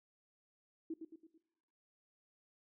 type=tone with echo; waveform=sine; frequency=324.3 Hz; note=E4; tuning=28 cents flat; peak=-38 dBFS; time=0.9-0.94 s; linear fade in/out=5 ms; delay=110 ms; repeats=4; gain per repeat=-6 dB; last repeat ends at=1.38 s; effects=noise-tail reverb RT60 1.0 s tail -20 dB re dry